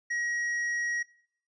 sine tone with hard clipping, 1900 Hz, A#6, 33 cents sharp, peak -30 dBFS, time 0.1-1.03 s, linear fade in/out 10 ms, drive 5 dB, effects noise-tail reverb RT60 0.6 s tail -20 dB re dry + resampled to 22050 Hz

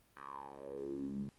10% pulse tone with band-pass filter sweep, 69.3 Hz, C#2, in tune, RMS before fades -44 dBFS, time 0.17-1.29 s, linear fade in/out 0 ms, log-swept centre 1400 to 170 Hz, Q 7.3, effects pink hiss -70 dBFS RMS until 1.38 s + Opus 32 kbps

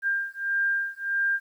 sine beating tone pair, 1596 / 1597.6 Hz, G6 / G6, +31 / +32 cents, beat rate 1.6 Hz, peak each -27 dBFS, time 0.02-1.4 s, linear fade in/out 50 ms, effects 10-bit

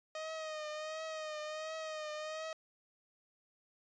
sawtooth tone with vibrato, 622.3 Hz, D#5, in tune, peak -36 dBFS, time 0.15-2.53 s, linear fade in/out 2 ms, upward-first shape triangle, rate 1.4 Hz, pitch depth 50 cents each way, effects resampled to 16000 Hz

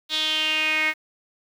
sawtooth tone with band-pass filter sweep, 311.1 Hz, D#4, in tune, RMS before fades -23 dBFS, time 0.09-0.94 s, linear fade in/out 50 ms, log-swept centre 3700 to 2100 Hz, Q 6.1, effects 8-bit

